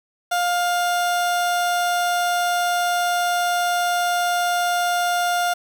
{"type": "tone", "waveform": "30% pulse", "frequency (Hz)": 705, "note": "F5", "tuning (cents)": 16, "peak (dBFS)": -16, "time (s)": [0.31, 5.54], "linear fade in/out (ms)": 10, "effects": ["7-bit"]}